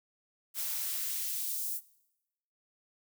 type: noise with high-pass filter sweep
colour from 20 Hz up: blue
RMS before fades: -35 dBFS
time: 0.54-1.81 s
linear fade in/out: 50 ms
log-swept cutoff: 340 to 8900 Hz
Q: 0.7
effects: noise-tail reverb RT60 0.9 s tail -21 dB re dry